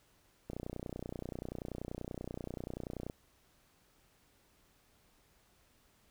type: click train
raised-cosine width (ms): 2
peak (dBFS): -27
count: 80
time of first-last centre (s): 0.5-3.099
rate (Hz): 30.4
effects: pink hiss -69 dBFS RMS until 6.1 s